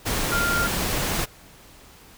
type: tone in noise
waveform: sine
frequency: 1396.9 Hz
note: F6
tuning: in tune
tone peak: -22 dBFS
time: 0.31-0.68 s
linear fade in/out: 20 ms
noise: pink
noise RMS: -25 dBFS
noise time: 0.05-1.26 s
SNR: 0 dB
effects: pink hiss -49 dBFS RMS until 2.17 s